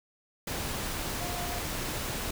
sine tone in noise, 706 Hz, F5, 19 cents sharp, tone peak -38 dBFS, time 1.2-1.59 s, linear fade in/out 5 ms, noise pink, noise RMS -34 dBFS, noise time 0.47-2.31 s, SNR -7 dB, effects none

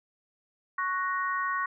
sine chord, F# major, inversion second, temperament equal with one note detuned, 1108.7 / 1480 / 1871.1 Hz, C#6 / F#6 / A#6, 0 / 0 / +6 cents, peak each -29 / -34 / -33 dBFS, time 0.78-1.66 s, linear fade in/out 5 ms, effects none

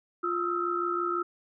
sine tone cluster, 349.5 / 1275 / 1341 Hz, F4 / D#6 / E6, +1 / +42 / +29 cents, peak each -31 dBFS, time 0.23-1.23 s, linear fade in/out 10 ms, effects none

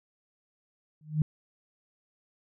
sine tone with exponential growth, 153.4 Hz, D#3, 24 cents flat, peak -18 dBFS, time 1.01-1.22 s, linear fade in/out 2 ms, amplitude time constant 45 ms, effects none

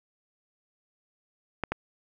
clicks, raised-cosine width 0.5 ms, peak -13 dBFS, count 2, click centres 1.637 / 1.72 s, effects none

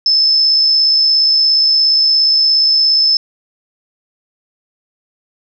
sine tone with amplitude modulation, 5250 Hz, E8, 8 cents flat, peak -7 dBFS, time 0.06-3.17 s, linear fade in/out 2 ms, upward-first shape sine, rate 57.1 Hz, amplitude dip 25%, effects none

